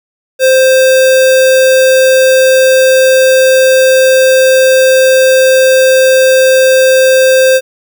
sine tone with sample-and-hold, 522 Hz, C5, 4 cents flat, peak -3 dBFS, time 0.39-7.61 s, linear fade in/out 50 ms, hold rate 2100 Hz, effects none

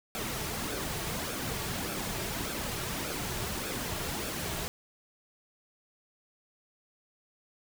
pink noise with flanger, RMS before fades -35 dBFS, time 0.15-4.68 s, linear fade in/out 0 ms, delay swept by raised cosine 1 to 4 ms, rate 1.7 Hz, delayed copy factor -0.55, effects none

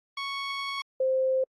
15% pulse / sine tone pair in turn, 1108.7 / 523.2 Hz, C#6 / C5, 0 / 0 cents, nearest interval octave + minor second, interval 1300 cents, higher first, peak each -24 / -22 dBFS, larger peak second, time 0.17-0.82 / 1-1.44 s, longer first, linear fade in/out 5 ms, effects low-pass 5000 Hz 12 dB/octave + AAC 32 kbps

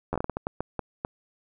slowing click train, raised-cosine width 1 ms, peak -14 dBFS, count 12, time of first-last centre 0.13-1.049 s, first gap 11 ms, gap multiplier 1.37, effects none

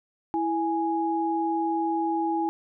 sine tone pair together, 329.6 / 830.6 Hz, E4 / G#5, 0 / 0 cents, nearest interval octave + major third, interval 1600 cents, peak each -26 / -26 dBFS, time 0.34-2.49 s, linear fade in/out 0 ms, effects none

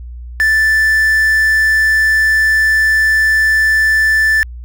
triangle tone with quantisation, 1760 Hz, A6, in tune, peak -7 dBFS, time 0.4-4.43 s, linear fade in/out 0 ms, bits 5, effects added 60 Hz sine -26 dBFS peak until 4.64 s

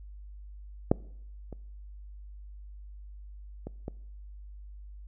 clicks, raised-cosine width 2 ms, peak -7 / -28 / -24 / -22 dBFS, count 4, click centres 0.915 / 1.527 / 3.67 / 3.881 s, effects noise-tail reverb RT60 0.7 s tail -23 dB re dry + added 50 Hz sine -43 dBFS peak until 5.07 s

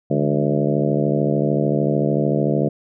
harmonic tone with a mistuned harmonic, 73.42 Hz, D2, in tune, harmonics 2 / 3 / 4 / 5 / 6 / 7 / 8 / 9, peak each -21 / -23 / -24 / -25 / -26 / -26 / -27 / -28 dBFS, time 0.1-2.69 s, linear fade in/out 10 ms, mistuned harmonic 3, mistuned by -86 cents, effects none

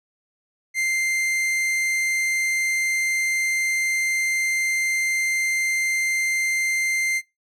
45% pulse tone, 2092 Hz, C7, 1 cent flat, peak -20 dBFS, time 0.74-7.22 s, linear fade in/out 50 ms, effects noise-tail reverb RT60 0.2 s tail -21 dB re dry + low-pass 10000 Hz 12 dB/octave

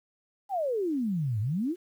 sine exponential two-way sweep, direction down then up, 835 to 100 to 379.5 Hz, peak -26 dBFS, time 0.49-1.76 s, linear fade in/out 50 ms, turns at 1.4 s, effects 10-bit

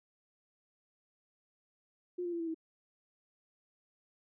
sine tone with pitch steps, 356.6 / 347.9 / 339.3 / 331 / 322.9 Hz, F4 / F4 / F4 / E4 / E4, +36 / -7 / -50 / +7 / -36 cents, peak -34 dBFS, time 2.18-2.545 s, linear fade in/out 10 ms, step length 73 ms, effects none

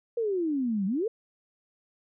sine exponential two-way sweep, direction down then up, 482.2 to 185 to 482.2 Hz, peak -25 dBFS, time 0.17-1.08 s, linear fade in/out 5 ms, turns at 0.86 s, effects none

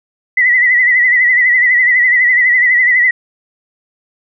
sine tone with vibrato, 1975.5 Hz, B6, in tune, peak -7 dBFS, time 0.37-3.11 s, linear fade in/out 5 ms, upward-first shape sine, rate 12 Hz, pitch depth 64 cents each way, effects none

